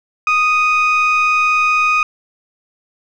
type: tone pair together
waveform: sine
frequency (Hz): 1243.3 / 2489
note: D#6 / D#7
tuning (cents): -2 / 0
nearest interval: octave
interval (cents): 1202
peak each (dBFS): -12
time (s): 0.27-2.03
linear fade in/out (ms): 2
effects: tanh soft clip ceiling -8 dBFS